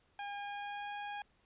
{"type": "tone with pitch glide", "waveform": "sawtooth", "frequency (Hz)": [811, 820.4], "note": ["G#5", "G#5"], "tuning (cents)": [-41, -21], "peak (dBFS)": -36, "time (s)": [0.19, 1.22], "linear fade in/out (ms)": 2, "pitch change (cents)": 20, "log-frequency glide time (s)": [0.36, 0.95], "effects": ["pink hiss -72 dBFS RMS until 1.45 s", "resampled to 8000 Hz"]}